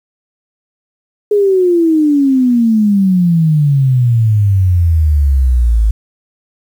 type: exponential sweep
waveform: sine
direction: down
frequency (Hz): 420.8 to 52.5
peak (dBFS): -7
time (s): 1.31-5.91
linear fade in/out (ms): 5
effects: 7-bit